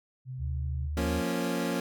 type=tone; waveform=sine; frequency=128.7 Hz; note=C3; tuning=28 cents flat; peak=-35 dBFS; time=0.25-0.9 s; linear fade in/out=50 ms
type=tone with pitch glide; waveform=sine; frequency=74.9 to 77.54 Hz; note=D2 to D#2; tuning=+35 to -5 cents; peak=-30 dBFS; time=0.38-1.23 s; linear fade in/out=50 ms; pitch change=+60 cents; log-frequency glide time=1.04-1.1 s
type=chord; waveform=25% pulse; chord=Bb minor; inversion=second; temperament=equal with one note detuned; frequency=176.13 / 233.1 / 277.2 Hz; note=F3 / Bb3 / Db4; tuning=+15 / 0 / 0 cents; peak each=-29 dBFS; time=0.97-1.8 s; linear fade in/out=2 ms
effects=none